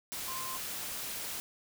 sine tone in noise, 1046.5 Hz, C6, in tune, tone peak -40 dBFS, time 0.28-0.57 s, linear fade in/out 0 ms, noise white, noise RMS -39 dBFS, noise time 0.12-1.4 s, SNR -4 dB, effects none

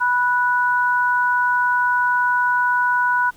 sine tone pair together, 984.4 / 1475 Hz, B5 / F#6, -6 / -6 cents, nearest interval perfect fifth, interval 700 cents, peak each -18 dBFS, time 0-3.31 s, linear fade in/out 20 ms, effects pink hiss -51 dBFS RMS until 3.36 s

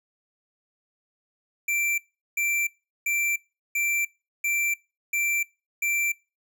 square tone bursts, 2349 Hz, D7, in tune, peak -24 dBFS, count 7, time 1.68-6.12 s, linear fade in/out 5 ms, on 300 ms, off 390 ms, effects noise-tail reverb RT60 0.3 s tail -23 dB re dry

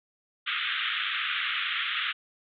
white band-pass noise, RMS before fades -30 dBFS, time 0.46-2.13 s, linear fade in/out 20 ms, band 1200 to 3600 Hz, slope 96 dB/octave, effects none

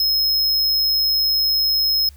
square tone, 5150 Hz, E8, 41 cents flat, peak -16 dBFS, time 0-2.09 s, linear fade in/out 2 ms, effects added 70 Hz sine -41 dBFS peak until 2.16 s + white hiss -54 dBFS RMS until 2.16 s

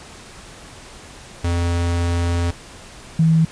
square / sine tone pair in turn, 86.1 / 161.69 Hz, F2 / E3, -24 / -33 cents, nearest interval major seventh, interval 1091 cents, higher second, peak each -18 / -11 dBFS, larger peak second, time 1.44-2.51 / 3.19-3.45 s, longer first, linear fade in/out 5 ms, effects pink hiss -40 dBFS RMS until 3.51 s + resampled to 22050 Hz

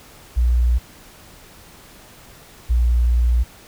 sine tone pair in turn, 60 / 59.59 Hz, B1 / A#1, -49 / +39 cents, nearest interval unison, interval 12 cents, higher first, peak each -13 dBFS, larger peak neither, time 0.36-0.79 / 2.69-3.44 s, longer second, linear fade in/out 20 ms, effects pink hiss -45 dBFS RMS until 3.67 s

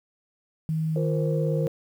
sine tone with pitch glide, 158.7 to 154.54 Hz, D#3 to D#3, +35 to -11 cents, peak -23 dBFS, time 0.69-1.67 s, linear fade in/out 0 ms, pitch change -46 cents, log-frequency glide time 0.89-1.12 s
sine chord, F suspended fourth, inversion none, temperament equal, 349.2 / 466.2 / 523.3 Hz, F4 / Bb4 / C5, 0 / 0 / 0 cents, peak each -34 / -29 / -29 dBFS, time 0.96-1.68 s, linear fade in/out 2 ms
effects tanh soft clip ceiling -12 dBFS + 9-bit

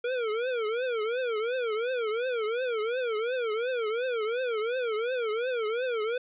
square tone with vibrato, 469.2 Hz, A#4, 11 cents sharp, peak -28 dBFS, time 0.04-6.18 s, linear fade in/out 5 ms, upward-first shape triangle, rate 2.8 Hz, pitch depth 200 cents each way, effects resampled to 8000 Hz + 11-bit

